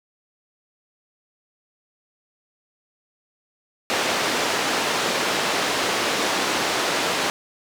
pink band-pass noise, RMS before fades -23 dBFS, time 3.9-7.3 s, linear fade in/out 0 ms, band 350 to 6000 Hz, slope 12 dB/octave, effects none

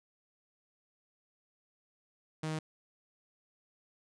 sawtooth tone, 156.7 Hz, D#3, 13 cents sharp, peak -30 dBFS, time 2.43-2.59 s, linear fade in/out 5 ms, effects resampled to 22050 Hz

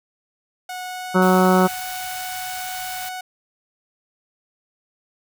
sawtooth tone with pitch glide, 733 to 739.8 Hz, F#5 to F#5, -16 to 0 cents, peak -25 dBFS, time 0.69-3.21 s, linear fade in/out 5 ms, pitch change +16 cents, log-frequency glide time 0.83-1.39 s
harmonic tone, 185 Hz, F#3, in tune, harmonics 1 / 2 / 3 / 4 / 5 / 6 / 7 / 8, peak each -16 / -19 / -22 / -25 / -24 / -27 / -23 / -25 dBFS, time 1.14-1.68 s, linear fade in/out 20 ms
white band-stop noise, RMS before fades -34 dBFS, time 1.22-3.09 s, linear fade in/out 2 ms, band 130 to 1000 Hz, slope 24 dB/octave
effects none

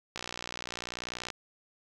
click train, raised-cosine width 0.2 ms, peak -19 dBFS, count 70, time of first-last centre 0.16-1.302 s, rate 60.4 Hz, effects none

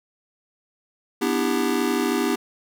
square chord, E minor seventh, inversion second, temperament just, 247.2 / 296.7 / 329.6 / 395.6 Hz, B3 / D4 / E4 / G4, +2 / +18 / 0 / +16 cents, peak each -26 / -27 / -28 / -26 dBFS, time 1.21-2.36 s, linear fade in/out 10 ms, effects none

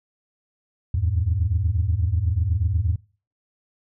sine tone cluster, 76.4 / 84.6 / 105.5 Hz, D#2 / E2 / G#2, -31 / +45 / +28 cents, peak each -25 / -21 / -23 dBFS, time 0.94-2.96 s, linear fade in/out 5 ms, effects noise-tail reverb RT60 0.4 s tail -24 dB re dry + tanh soft clip ceiling -11 dBFS

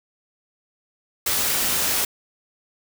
white noise, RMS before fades -22 dBFS, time 1.26-2.05 s, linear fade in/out 5 ms, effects none

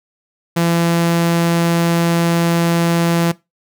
sawtooth tone, 169.1 Hz, E3, 44 cents sharp, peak -9 dBFS, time 0.56-3.32 s, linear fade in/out 10 ms, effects noise-tail reverb RT60 0.2 s tail -19 dB re dry

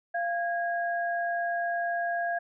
sine tone pair together, 691 / 1642 Hz, F5 / G#6, -19 / -20 cents, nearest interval octave + minor third, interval 1499 cents, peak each -28 / -32 dBFS, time 0.14-2.39 s, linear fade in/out 10 ms, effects none

